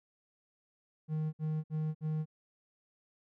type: tone bursts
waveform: triangle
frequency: 155.5 Hz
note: D#3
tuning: 1 cent flat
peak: -29 dBFS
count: 4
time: 1.08-2.257 s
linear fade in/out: 50 ms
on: 250 ms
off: 59 ms
effects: none